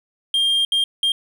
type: tone bursts at uneven times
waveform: triangle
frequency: 3205 Hz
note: G7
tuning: 38 cents sharp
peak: -14 dBFS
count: 3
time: 0.34-0.65 / 0.72-0.84 / 1.03-1.12 s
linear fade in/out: 2 ms
effects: none